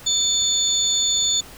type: tone cluster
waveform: sine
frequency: 3554 / 4406 / 6890 Hz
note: A7 / C#8 / A8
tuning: +17 / -11 / -37 cents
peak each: -21 / -27 / -20 dBFS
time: 0.06-1.41 s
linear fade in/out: 10 ms
effects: pink hiss -42 dBFS RMS until 1.57 s